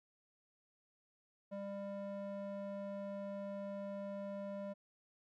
square tone with band-pass filter, 199.2 Hz, G3, 28 cents sharp, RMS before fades -44 dBFS, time 1.51-4.74 s, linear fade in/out 20 ms, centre 490 Hz, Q 2.5, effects none

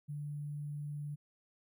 sine tone with sample-and-hold, 146.83 Hz, D3, in tune, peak -38 dBFS, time 0.08-1.16 s, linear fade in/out 20 ms, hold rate 11025 Hz, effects none

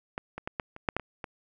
clicks, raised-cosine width 0.5 ms, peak -18 / -22 / -18 / -15 / -28 / -10 / -12 / -24 / -21 dBFS, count 9, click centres 0.179 / 0.38 / 0.475 / 0.598 / 0.764 / 0.888 / 0.966 / 0.997 / 1.242 s, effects none

